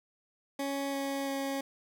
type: tone with pitch steps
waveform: 20% pulse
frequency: 277.6 / 275.7 / 273.8 Hz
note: C#4 / C#4 / C#4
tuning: +3 / -9 / -21 cents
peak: -27 dBFS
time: 0.59-1.61 s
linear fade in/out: 5 ms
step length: 340 ms
effects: none